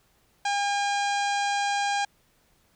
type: harmonic tone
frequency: 808 Hz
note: G#5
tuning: 48 cents flat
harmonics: 1 / 2 / 3 / 4 / 5 / 6 / 7 / 8 / 9 / 10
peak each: -25 / -31 / -35 / -37 / -39 / -41 / -42 / -43 / -44 / -45 dBFS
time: 0.45-2.05 s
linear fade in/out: 5 ms
effects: pink hiss -65 dBFS RMS until 2.75 s